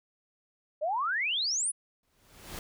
sine exponential sweep, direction up, 575 to 10400 Hz, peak -27 dBFS, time 0.81-1.72 s, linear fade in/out 20 ms
pink noise with exponential growth, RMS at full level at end -38 dBFS, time 2.03-2.59 s, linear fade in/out 2 ms, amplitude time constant 120 ms
effects none

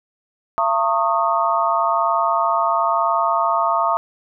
sine tone cluster, 677 / 911 / 1100 / 1241 Hz, E5 / A#5 / C#6 / D#6, +46 / -40 / -14 / -5 cents, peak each -21 dBFS, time 0.58-3.97 s, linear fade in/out 0 ms, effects none

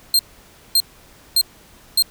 sawtooth tone bursts, 4186 Hz, C8, in tune, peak -9 dBFS, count 4, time 0.14-2.024 s, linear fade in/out 2 ms, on 51 ms, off 560 ms, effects pink hiss -48 dBFS RMS until 2.1 s

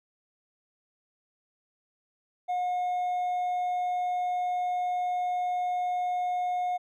sine tone with hard clipping, 721 Hz, F#5, 45 cents flat, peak -27 dBFS, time 2.48-6.78 s, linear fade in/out 20 ms, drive 2 dB, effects none

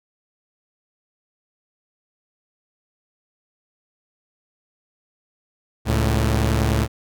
sawtooth tone pair together, 69.66 / 110 Hz, C#2 / A2, +9 / 0 cents, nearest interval minor sixth, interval 791 cents, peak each -16 dBFS, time 5.85-6.88 s, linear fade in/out 50 ms, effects none

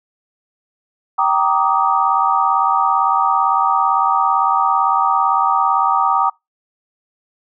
sine chord, Eb major seventh, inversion first, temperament just, 777.8 / 933.4 / 1166.7 / 1244.5 Hz, G5 / Bb5 / D6 / Eb6, -14 / +2 / -12 / 0 cents, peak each -18 dBFS, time 1.18-6.3 s, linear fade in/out 10 ms, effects noise-tail reverb RT60 0.2 s tail -25 dB re dry

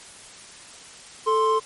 triangle tone pair together, 440.2 / 1048 Hz, A4 / C6, +1 / +2 cents, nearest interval octave + minor third, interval 1501 cents, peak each -19 / -18 dBFS, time 1.26-1.6 s, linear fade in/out 20 ms, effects white hiss -44 dBFS RMS until 1.65 s + MP3 48 kbps

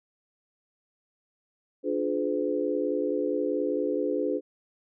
sine chord, D diminished seventh, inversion none, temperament just, 293.7 / 352.4 / 422.9 / 507.5 Hz, D4 / F4 / Ab4 / Cb5, 0 / +16 / +31 / +47 cents, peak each -30 / -32 / -30 / -30 dBFS, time 1.83-4.41 s, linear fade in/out 50 ms, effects none

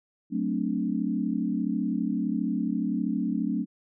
sine chord, D dominant seventh, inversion first, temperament equal, 185 / 220 / 261.6 / 293.7 Hz, F#3 / A3 / C4 / D4, 0 / 0 / 0 / 0 cents, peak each -31 / -29 / -31 / -31 dBFS, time 0.3-3.66 s, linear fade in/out 50 ms, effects none

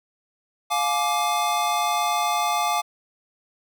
square chord, D diminished, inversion first, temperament just, 704.8 / 845.8 / 1174.7 Hz, F5 / Ab5 / D6, +16 / +31 / 0 cents, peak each -26 dBFS, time 0.7-2.82 s, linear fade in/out 20 ms, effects none

